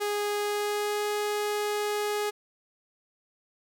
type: tone with pitch glide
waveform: sawtooth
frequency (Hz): 413.1 to 416.7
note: G#4 to G#4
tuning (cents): -9 to +6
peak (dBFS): -23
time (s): 0-2.31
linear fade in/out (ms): 20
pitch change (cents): +15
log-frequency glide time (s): 0.39-1.07
effects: none